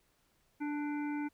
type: harmonic tone with a mistuned harmonic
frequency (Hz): 293.7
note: D4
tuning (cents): 0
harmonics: 1 / 3 / 5 / 7 / 8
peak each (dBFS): -34 / -44 / -48 / -51 / -52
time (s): 0.6-1.29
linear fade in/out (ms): 20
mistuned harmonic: 5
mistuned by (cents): +18
effects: pink hiss -73 dBFS RMS until 1.33 s